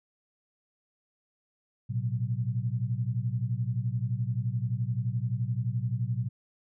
sine tone cluster, 113.6 / 125.2 / 185.6 Hz, A#2 / B2 / F#3, -44 / +24 / +6 cents, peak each -30 / -30 / -39 dBFS, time 1.89-6.29 s, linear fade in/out 20 ms, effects none

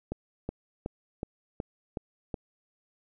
click train, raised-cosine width 2 ms, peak -19 dBFS, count 7, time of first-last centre 0.12-2.342 s, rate 2.7 Hz, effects none

